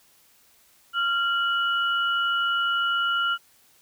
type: tone pair together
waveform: sine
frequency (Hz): 1386 / 2937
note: F6 / F#7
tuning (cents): -14 / -13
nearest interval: octave + minor second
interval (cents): 1301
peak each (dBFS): -22 / -28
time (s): 0.93-3.38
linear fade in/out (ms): 50
effects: white hiss -59 dBFS RMS until 3.81 s